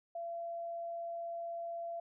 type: tone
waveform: sine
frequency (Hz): 679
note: F5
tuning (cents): -49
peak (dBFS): -38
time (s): 0.15-2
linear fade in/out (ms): 5
effects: none